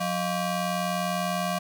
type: ring-modulated tone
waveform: 25% pulse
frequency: 440 Hz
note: A4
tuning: in tune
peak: -19 dBFS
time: 0-1.59 s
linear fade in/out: 10 ms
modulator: 260 Hz
effects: none